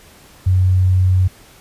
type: tone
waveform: sine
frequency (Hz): 92.5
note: F#2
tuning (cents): 0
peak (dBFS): -10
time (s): 0.46-1.28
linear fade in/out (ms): 10
effects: pink hiss -45 dBFS RMS until 1.6 s + resampled to 32000 Hz